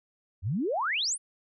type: exponential sweep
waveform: sine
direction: up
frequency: 80.4 to 10290 Hz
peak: -26 dBFS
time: 0.42-1.18 s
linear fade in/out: 50 ms
effects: none